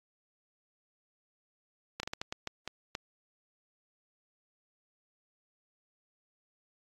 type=slowing click train; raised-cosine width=0.2 ms; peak=-18 dBFS; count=9; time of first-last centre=2-2.951 s; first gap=32 ms; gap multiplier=1.36; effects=AAC 32 kbps